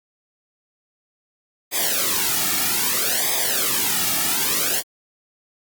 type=noise with flanger; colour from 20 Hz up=white; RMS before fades=-21 dBFS; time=1.71-4.83 s; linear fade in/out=50 ms; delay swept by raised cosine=0.7 to 2 ms; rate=0.62 Hz; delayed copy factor=-0.9; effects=Opus 48 kbps